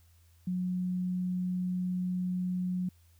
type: tone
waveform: sine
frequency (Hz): 181.7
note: F#3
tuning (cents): -31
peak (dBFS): -29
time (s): 0.47-2.89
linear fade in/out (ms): 5
effects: added 84 Hz sine -59 dBFS peak until 3.19 s + white hiss -69 dBFS RMS until 3.19 s